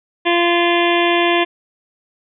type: harmonic tone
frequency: 345.1 Hz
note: F4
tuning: 21 cents flat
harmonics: 1 / 2 / 3 / 5 / 6 / 7 / 8 / 9 / 10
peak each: -16 / -19 / -21 / -23 / -24 / -24 / -25 / -26 / -26 dBFS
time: 0.25-1.45 s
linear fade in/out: 20 ms
effects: none